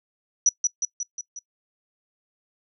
sine tone with echo, 5880 Hz, F#8, 12 cents flat, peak -14 dBFS, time 0.46-0.49 s, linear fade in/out 2 ms, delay 180 ms, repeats 5, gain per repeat -4 dB, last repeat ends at 1.39 s, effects noise-tail reverb RT60 0.1 s tail -20 dB re dry

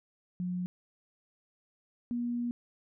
sine tone pair in turn, 179.8 / 240 Hz, F#3 / B3, -49 / -49 cents, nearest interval perfect fourth, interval 500 cents, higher second, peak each -31 / -30 dBFS, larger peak second, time 0.4-0.66 / 2.11-2.51 s, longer second, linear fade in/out 0 ms, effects none

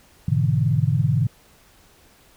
sine chord, E dominant seventh, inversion first, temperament equal, 103.83 / 123.47 / 146.83 / 164.81 Hz, G#2 / B2 / D3 / E3, 0 / 0 / 0 / 0 cents, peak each -23 / -21 / -21 / -25 dBFS, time 0.28-1.27 s, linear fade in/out 5 ms, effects pink hiss -54 dBFS RMS until 2.36 s

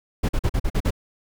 brown noise bursts, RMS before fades -20 dBFS, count 7, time 0.23-0.907 s, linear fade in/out 10 ms, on 59 ms, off 44 ms, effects none

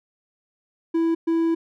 triangle tone bursts at uneven times, 330 Hz, E4, 2 cents sharp, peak -16 dBFS, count 2, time 0.94-1.15 / 1.27-1.55 s, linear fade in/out 10 ms, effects none

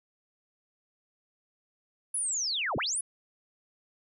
sine linear two-way sweep, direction down then up, 10540 to 58.3 to 10540 Hz, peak -28 dBFS, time 2.14-3.01 s, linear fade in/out 5 ms, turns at 2.77 s, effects none

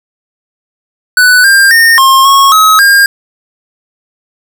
square tone with pitch steps, 1491 / 1596 / 1832 / 1069 / 1097 / 1278 / 1611 Hz, F#6 / G6 / A#6 / C6 / C#6 / D#6 / G6, +13 / +31 / -31 / +37 / -18 / +46 / +47 cents, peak -3 dBFS, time 1.17-3.06 s, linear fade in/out 2 ms, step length 270 ms, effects none

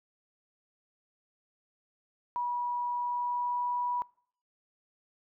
sine tone with pitch glide, 970 to 976.7 Hz, B5 to B5, -31 to -20 cents, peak -29 dBFS, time 2.36-4.02 s, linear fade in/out 0 ms, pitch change +11 cents, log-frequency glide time 2.89-3.87 s, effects noise-tail reverb RT60 0.6 s tail -24 dB re dry

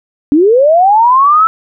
sine linear sweep, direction up, 274 to 1332 Hz, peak -4 dBFS, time 0.32-1.47 s, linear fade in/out 0 ms, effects none

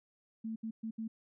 sine tone bursts at uneven times, 222.8 Hz, A3, 22 cents sharp, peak -36 dBFS, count 4, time 0.44-0.56 / 0.63-0.71 / 0.83-0.91 / 0.98-1.08 s, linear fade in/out 10 ms, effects none

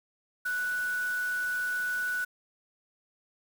sine tone in noise, 1480 Hz, F#6, in tune, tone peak -28 dBFS, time 0.45-2.25 s, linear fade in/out 10 ms, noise white, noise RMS -45 dBFS, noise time 0.45-2.25 s, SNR +14 dB, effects none

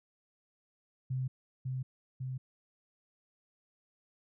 sine tone with echo, 129.7 Hz, C3, 15 cents flat, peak -31 dBFS, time 1.1-1.28 s, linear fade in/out 10 ms, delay 550 ms, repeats 2, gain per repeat -2 dB, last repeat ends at 2.38 s, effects none

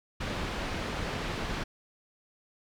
pink low-pass noise, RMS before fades -34 dBFS, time 0.2-1.64 s, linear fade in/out 10 ms, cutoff 3700 Hz, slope 12 dB/octave, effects none

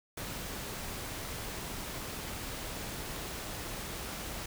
pink noise, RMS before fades -40 dBFS, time 0.17-4.46 s, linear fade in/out 5 ms, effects none

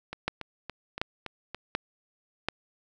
two click trains, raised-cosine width 0.3 ms, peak -20 / -11 dBFS, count 6 / 4, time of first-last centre 0.13-1.546 / 0.28-2.486 s, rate 3.53 / 1.36 Hz, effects none

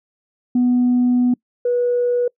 sine tone pair in turn, 246.9 / 487 Hz, B3 / B4, 0 / -24 cents, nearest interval octave, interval 1176 cents, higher second, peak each -11 / -14 dBFS, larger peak first, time 0.55-1.34 / 1.65-2.28 s, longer first, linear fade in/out 5 ms, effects noise-tail reverb RT60 0.1 s tail -26 dB re dry + tanh soft clip ceiling -10 dBFS

